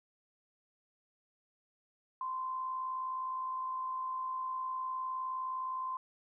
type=tone with amplitude modulation; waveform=sine; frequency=1037 Hz; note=C6; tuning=16 cents flat; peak=-33 dBFS; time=2.21-5.97 s; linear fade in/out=2 ms; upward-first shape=sine; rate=59.6 Hz; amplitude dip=35%; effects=none